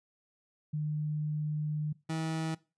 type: tone pair in turn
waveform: sine / 30% pulse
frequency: 151.4 / 160.4 Hz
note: D#3 / E3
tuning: -47 / -47 cents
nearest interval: minor second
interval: 100 cents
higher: second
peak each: -30 / -29 dBFS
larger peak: second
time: 0.73-1.93 / 2.09-2.55 s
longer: first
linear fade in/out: 10 ms
effects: noise-tail reverb RT60 0.3 s tail -21 dB re dry + resampled to 22050 Hz